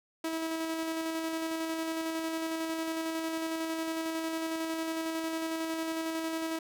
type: tone with tremolo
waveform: sawtooth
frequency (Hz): 324.1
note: E4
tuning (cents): -29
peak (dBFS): -27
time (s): 0.24-6.59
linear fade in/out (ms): 5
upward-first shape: square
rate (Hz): 11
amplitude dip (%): 25
effects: none